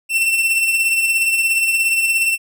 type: tone with tremolo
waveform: 45% pulse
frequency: 2694 Hz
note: E7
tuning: 37 cents sharp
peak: -12 dBFS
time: 0.09-2.38 s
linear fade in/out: 50 ms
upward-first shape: triangle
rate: 17 Hz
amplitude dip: 50%
effects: none